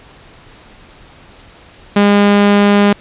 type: tone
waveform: sawtooth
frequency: 203.5 Hz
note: G#3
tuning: 35 cents flat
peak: -3 dBFS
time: 1.96-2.93 s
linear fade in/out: 5 ms
effects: pink hiss -41 dBFS RMS until 3 s + resampled to 8000 Hz